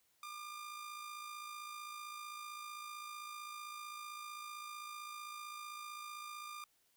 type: tone with amplitude modulation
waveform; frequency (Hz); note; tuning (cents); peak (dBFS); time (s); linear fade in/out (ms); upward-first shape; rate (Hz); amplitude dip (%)
sawtooth; 1200; D6; +37; -40; 0.23-6.64; 2; sine; 55.6; 45
effects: white hiss -75 dBFS RMS until 6.96 s